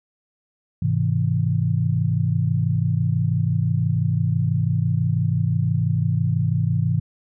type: chord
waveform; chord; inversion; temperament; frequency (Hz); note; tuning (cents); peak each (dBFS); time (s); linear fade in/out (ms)
sine; Ab augmented; none; just; 103.83 / 129.78 / 162.23; Ab2 / C3 / E3; 0 / -14 / -27; -22; 0.82-7; 5
effects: none